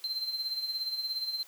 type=tone with tremolo; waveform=triangle; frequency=4119 Hz; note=C8; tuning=28 cents flat; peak=-28 dBFS; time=0.04-1.43 s; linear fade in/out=0 ms; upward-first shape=sine; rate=17 Hz; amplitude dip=60%; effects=white hiss -55 dBFS RMS until 1.47 s + high-pass 400 Hz 12 dB/octave